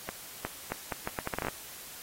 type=accelerating click train; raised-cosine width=0.5 ms; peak=-17 dBFS; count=13; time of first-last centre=0.09-1.484 s; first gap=360 ms; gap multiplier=0.75; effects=white hiss -46 dBFS RMS until 2.02 s + AAC 48 kbps